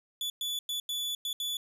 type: tone bursts at uneven times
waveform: 40% pulse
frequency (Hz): 3454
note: A7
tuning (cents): -33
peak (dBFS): -30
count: 6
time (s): 0.21-0.3 / 0.41-0.59 / 0.69-0.8 / 0.89-1.15 / 1.25-1.33 / 1.4-1.57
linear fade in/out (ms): 2
effects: none